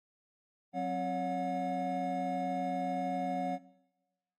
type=tone cluster; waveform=triangle; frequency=183.8 / 265.5 / 564 / 724 Hz; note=F#3 / C4 / C#5 / F#5; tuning=-11 / +25 / +30 / -38 cents; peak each=-37 / -36 / -38 / -32 dBFS; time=0.73-3.59 s; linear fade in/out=50 ms; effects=noise-tail reverb RT60 1.0 s tail -19 dB re dry + AAC 48 kbps